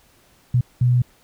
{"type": "tone bursts at uneven times", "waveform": "sine", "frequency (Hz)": 123.47, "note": "B2", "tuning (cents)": 0, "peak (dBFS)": -13, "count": 2, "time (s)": [[0.54, 0.61], [0.81, 1.02]], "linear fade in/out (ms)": 5, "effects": ["pink hiss -56 dBFS RMS until 1.23 s"]}